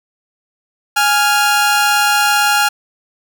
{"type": "tone pair together", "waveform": "sawtooth", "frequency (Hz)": [830.6, 1396.9], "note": ["G#5", "F6"], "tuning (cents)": [0, 0], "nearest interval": "major sixth", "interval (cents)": 900, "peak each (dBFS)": -10, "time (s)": [0.96, 2.69], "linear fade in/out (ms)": 10, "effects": []}